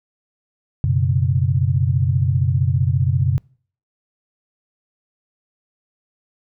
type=chord; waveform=sine; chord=F# suspended fourth; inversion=none; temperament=equal; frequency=92.5 / 123.47 / 138.59 Hz; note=F#2 / B2 / C#3; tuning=0 / 0 / 0 cents; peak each=-19 dBFS; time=0.84-3.38 s; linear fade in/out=0 ms; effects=noise-tail reverb RT60 0.5 s tail -26 dB re dry